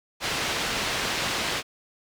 white low-pass noise, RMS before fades -28 dBFS, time 0.2-1.63 s, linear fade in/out 50 ms, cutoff 3900 Hz, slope 12 dB/octave, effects none

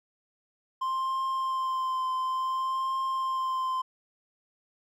triangle tone with vibrato, 1046.5 Hz, C6, in tune, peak -25 dBFS, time 0.81-3.82 s, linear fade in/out 10 ms, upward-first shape triangle, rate 0.57 Hz, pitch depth 21 cents each way, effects none

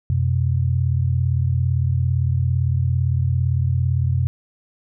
sine tone pair together, 89.48 / 127.2 Hz, F2 / C3, +43 / -48 cents, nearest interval tritone, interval 609 cents, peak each -19 dBFS, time 0.1-4.27 s, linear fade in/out 0 ms, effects none

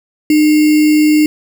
sine tone with sample-and-hold, 303.9 Hz, D#4, 41 cents flat, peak -6 dBFS, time 0.3-1.26 s, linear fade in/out 2 ms, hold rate 2450 Hz, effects none

